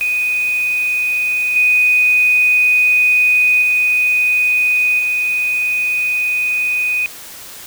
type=tone with level steps; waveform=sine; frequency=2489 Hz; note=D#7; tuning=in tune; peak=-14 / -9 / -11 / -14 dBFS; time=0.01-7.06 s; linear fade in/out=0 ms; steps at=1.56 / 3.62 / 4.99 s; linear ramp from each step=2 ms; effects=white hiss -34 dBFS RMS until 7.66 s